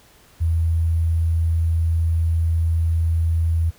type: tone with sample-and-hold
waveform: sine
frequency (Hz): 82.41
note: E2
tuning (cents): 0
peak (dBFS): -16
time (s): 0.4-3.71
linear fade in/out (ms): 20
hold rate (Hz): 11025
effects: pink hiss -52 dBFS RMS until 3.78 s